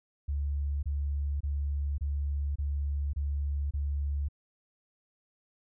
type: tone bursts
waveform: sine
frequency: 71.4 Hz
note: D2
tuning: 48 cents flat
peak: -28 dBFS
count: 7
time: 0.28-4.286 s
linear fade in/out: 10 ms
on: 550 ms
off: 26 ms
effects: none